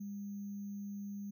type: tone with sample-and-hold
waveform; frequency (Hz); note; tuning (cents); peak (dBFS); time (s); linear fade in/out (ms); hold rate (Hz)
sine; 201.6; G3; +49; -40; 0-1.31; 10; 6300
effects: none